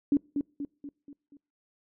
sine tone with echo, 285.4 Hz, D4, 49 cents flat, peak -19 dBFS, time 0.12-0.17 s, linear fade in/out 2 ms, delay 240 ms, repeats 5, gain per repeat -6 dB, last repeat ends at 1.37 s, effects noise-tail reverb RT60 0.4 s tail -25 dB re dry

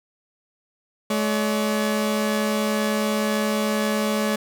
sawtooth tone pair together, 213.5 / 570 Hz, G#3 / C#5, +48 / +48 cents, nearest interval octave + perfect fourth, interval 1700 cents, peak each -18 / -22 dBFS, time 1.1-4.36 s, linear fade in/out 5 ms, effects none

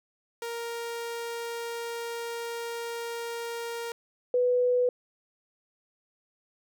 sawtooth / sine tone pair in turn, 467 / 494.8 Hz, A#4 / B4, +3 / +3 cents, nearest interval minor second, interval 100 cents, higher second, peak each -29 / -21 dBFS, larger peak second, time 0.42-3.92 / 4.34-4.89 s, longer first, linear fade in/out 2 ms, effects none

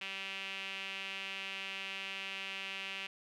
sawtooth tone with band-pass filter, 193.7 Hz, G3, 20 cents flat, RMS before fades -42 dBFS, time 0.01-3.07 s, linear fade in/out 5 ms, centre 2700 Hz, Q 4.3, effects none

